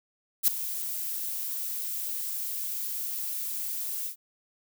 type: noise with ADSR envelope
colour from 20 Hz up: violet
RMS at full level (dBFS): -18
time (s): 0.43-4.16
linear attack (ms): 46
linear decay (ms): 7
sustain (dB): -15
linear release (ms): 100
effects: none